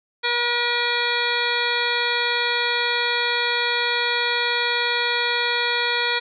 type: harmonic tone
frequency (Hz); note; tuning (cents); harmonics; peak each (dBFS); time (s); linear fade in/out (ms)
479.6; A#4; +49; 1 / 2 / 3 / 4 / 5 / 7 / 8 / 9; -29 / -28 / -27 / -26 / -27 / -28 / -30 / -29; 0.23-6.2; 20
effects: none